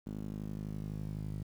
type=tone with band-pass filter sweep; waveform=sawtooth; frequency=51.91 Hz; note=G#1; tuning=in tune; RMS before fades=-40 dBFS; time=0.06-1.43 s; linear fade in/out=5 ms; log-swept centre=220 to 140 Hz; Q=2.1; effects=10-bit